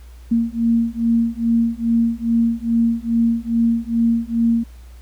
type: beating tone pair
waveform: sine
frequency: 230 / 232.4 Hz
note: A#3 / A#3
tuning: -23 / -5 cents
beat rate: 2.4 Hz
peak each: -18 dBFS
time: 0.31-4.64 s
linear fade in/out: 10 ms
effects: added 60 Hz sine -37 dBFS peak until 5.01 s + pink hiss -53 dBFS RMS until 5.01 s